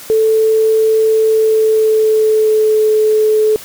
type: tone with pitch glide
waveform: sine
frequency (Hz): 440 to 431.4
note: A4 to A4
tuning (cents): 0 to -34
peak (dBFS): -8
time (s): 0.1-3.56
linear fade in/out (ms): 0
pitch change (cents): -34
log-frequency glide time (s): 1.28-2.85
effects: white hiss -33 dBFS RMS until 3.64 s